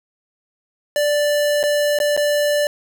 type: tone with dropouts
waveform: square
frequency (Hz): 587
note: D5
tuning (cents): -1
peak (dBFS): -16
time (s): 0.96-2.67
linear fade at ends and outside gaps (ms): 1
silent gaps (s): 1.63-1.637 / 1.988-2.001 / 2.166-2.175
effects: none